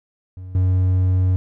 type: tone with level steps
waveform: triangle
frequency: 92.4 Hz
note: F#2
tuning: 2 cents flat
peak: -29 / -12 dBFS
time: 0.37-1.36 s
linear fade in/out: 0 ms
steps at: 0.55 s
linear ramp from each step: 2 ms
effects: none